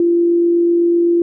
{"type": "tone with amplitude modulation", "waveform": "sine", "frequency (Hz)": 342.8, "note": "F4", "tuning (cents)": -32, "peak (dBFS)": -9, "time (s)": [0, 1.22], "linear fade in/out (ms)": 2, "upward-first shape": "sine", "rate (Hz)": 47.9, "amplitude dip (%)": 25, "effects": []}